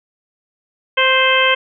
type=harmonic tone with a mistuned harmonic; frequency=522 Hz; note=C5; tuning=4 cents flat; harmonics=1 / 2 / 3 / 4 / 5 / 6; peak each=-18 / -18 / -18 / -18 / -18 / -18 dBFS; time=0.97-1.55 s; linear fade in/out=10 ms; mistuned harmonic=2; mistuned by=+21 cents; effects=none